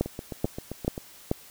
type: two click trains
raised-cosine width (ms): 2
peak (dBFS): -20 / -10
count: 8 / 4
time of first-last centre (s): 0.06-0.979 / 0.01-1.314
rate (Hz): 7.62 / 2.3
effects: white hiss -50 dBFS RMS until 1.5 s